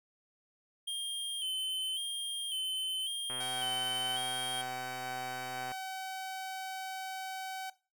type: tone with vibrato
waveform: square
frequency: 3136 Hz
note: G7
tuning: in tune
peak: -34 dBFS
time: 0.87-4.62 s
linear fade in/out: 10 ms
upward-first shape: square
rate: 0.91 Hz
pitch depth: 42 cents each way
type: click train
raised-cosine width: 0.5 ms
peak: -29 dBFS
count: 308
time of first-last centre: 3.3-5.717 s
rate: 127 Hz
type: tone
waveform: sawtooth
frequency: 760 Hz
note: F#5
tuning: 46 cents sharp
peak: -35 dBFS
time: 3.4-7.7 s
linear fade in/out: 5 ms
effects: noise-tail reverb RT60 0.3 s tail -17 dB re dry